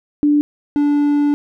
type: tone pair in turn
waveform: sine / triangle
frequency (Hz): 293.7 / 290.7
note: D4 / D4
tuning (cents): 0 / -18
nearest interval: unison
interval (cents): 18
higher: first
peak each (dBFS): -10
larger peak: neither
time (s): 0.23-0.41 / 0.76-1.34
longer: second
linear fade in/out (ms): 0
effects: none